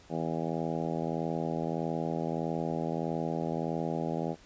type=harmonic tone; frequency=81.6 Hz; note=E2; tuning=17 cents flat; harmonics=2 / 3 / 4 / 5 / 6 / 7 / 8 / 9 / 10; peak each=-35 / -37 / -38 / -39 / -40 / -40 / -41 / -42 / -42 dBFS; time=0.09-4.36 s; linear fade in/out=50 ms; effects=pink hiss -57 dBFS RMS until 4.45 s + resampled to 16000 Hz